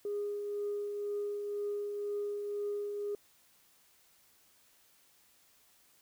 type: tone with tremolo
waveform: sine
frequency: 410.6 Hz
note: G#4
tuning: 20 cents flat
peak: -31 dBFS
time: 0.05-3.15 s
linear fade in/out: 2 ms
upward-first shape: triangle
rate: 2 Hz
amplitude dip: 40%
effects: tanh soft clip ceiling -29 dBFS + white hiss -66 dBFS RMS until 6.01 s